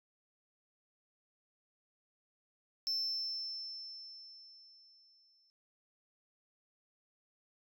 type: tone with exponential decay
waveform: sine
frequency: 5320 Hz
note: E8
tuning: 15 cents sharp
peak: -29 dBFS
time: 2.87-5.5 s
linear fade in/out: 0 ms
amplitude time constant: 570 ms
effects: tanh soft clip ceiling -31 dBFS